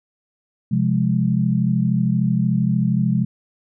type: chord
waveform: sine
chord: F minor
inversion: second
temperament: equal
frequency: 130.81 / 174.61 / 207.7 Hz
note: C3 / F3 / Ab3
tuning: 0 / 0 / 0 cents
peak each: -20 dBFS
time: 0.71-3.25 s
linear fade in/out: 10 ms
effects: none